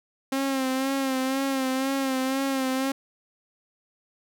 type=tone with vibrato; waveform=sawtooth; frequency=266.5 Hz; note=C4; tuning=32 cents sharp; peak=-20 dBFS; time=0.32-2.92 s; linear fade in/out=5 ms; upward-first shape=sine; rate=2 Hz; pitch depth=43 cents each way; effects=none

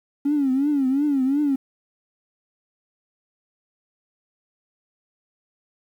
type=tone with vibrato; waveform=triangle; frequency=277.2 Hz; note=C#4; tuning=in tune; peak=-14 dBFS; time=0.25-1.56 s; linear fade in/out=10 ms; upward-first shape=triangle; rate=2.8 Hz; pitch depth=150 cents each way; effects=tanh soft clip ceiling -15 dBFS + 9-bit

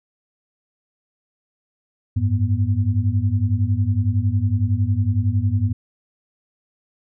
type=tone cluster; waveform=sine; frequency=94.4 / 105.3 / 243.5 Hz; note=F#2 / G#2 / B3; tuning=+35 / +24 / -24 cents; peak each=-20 / -19 / -27 dBFS; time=2.16-5.73 s; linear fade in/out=10 ms; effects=none

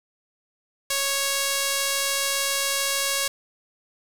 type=tone with band-pass filter; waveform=sawtooth; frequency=553 Hz; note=C#5; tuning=4 cents flat; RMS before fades=-25 dBFS; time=0.9-3.28 s; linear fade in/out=5 ms; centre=8100 Hz; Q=0.6; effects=7-bit

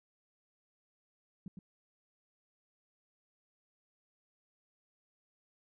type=tone with echo; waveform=sine; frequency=185 Hz; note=F#3; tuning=in tune; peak=-40 dBFS; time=1.46-1.48 s; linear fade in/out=2 ms; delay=110 ms; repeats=1; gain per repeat=-4 dB; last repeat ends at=1.59 s; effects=none

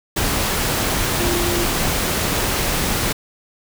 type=tone in noise; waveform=sine; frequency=347.9 Hz; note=F4; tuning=7 cents flat; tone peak=-22 dBFS; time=1.19-1.66 s; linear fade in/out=10 ms; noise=pink; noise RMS=-20 dBFS; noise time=0.16-3.13 s; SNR=-5 dB; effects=none

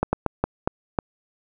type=slowing click train; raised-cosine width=1 ms; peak=-6 dBFS; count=6; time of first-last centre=0.03-0.988 s; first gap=100 ms; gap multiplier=1.33; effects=none

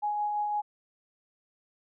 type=tone with tremolo; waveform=sine; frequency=834 Hz; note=G#5; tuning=7 cents sharp; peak=-26 dBFS; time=0.02-0.62 s; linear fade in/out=20 ms; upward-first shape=sine; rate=5.9 Hz; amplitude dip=25%; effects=none

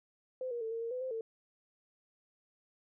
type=tone with pitch steps; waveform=sine; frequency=513 / 475.4 / 446.3 / 457.4 / 461.5 / 504 / 519 / 449.5 Hz; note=C5 / A#4 / A4 / A#4 / A#4 / B4 / C5 / A4; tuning=-34 / +34 / +25 / -33 / -17 / +35 / -14 / +37 cents; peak=-35 dBFS; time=0.41-1.21 s; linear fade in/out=2 ms; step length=100 ms; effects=none

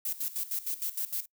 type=noise with tremolo; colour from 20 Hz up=violet; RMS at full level=-32 dBFS; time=0.05-1.26 s; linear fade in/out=5 ms; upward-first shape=square; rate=6.5 Hz; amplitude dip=80%; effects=noise-tail reverb RT60 0.1 s tail -24 dB re dry

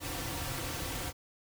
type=noise with comb filter; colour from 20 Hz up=pink; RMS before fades=-37 dBFS; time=0-1.13 s; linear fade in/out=50 ms; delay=4.8 ms; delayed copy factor=-0.65; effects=none

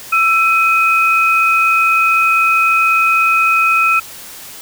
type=tone pair together; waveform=sine; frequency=1331.7 / 2516 Hz; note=E6 / D#7; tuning=+17 / +19 cents; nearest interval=major seventh; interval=1102 cents; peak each=-12 dBFS; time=0.12-4 s; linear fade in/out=10 ms; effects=white hiss -33 dBFS RMS until 4.61 s

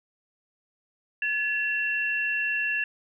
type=tone pair together; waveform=sine; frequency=1709.1 / 2713 Hz; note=G#6 / E7; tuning=+49 / +49 cents; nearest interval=minor sixth; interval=800 cents; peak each=-27 dBFS; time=1.22-2.84 s; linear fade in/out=2 ms; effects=none

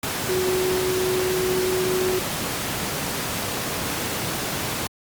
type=tone in noise; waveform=sine; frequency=370 Hz; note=F#4; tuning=in tune; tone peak=-21 dBFS; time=0.29-2.19 s; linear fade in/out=2 ms; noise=pink; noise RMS=-26 dBFS; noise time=0.03-4.87 s; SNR=+2 dB; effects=high-pass 100 Hz 12 dB/octave + Opus 48 kbps

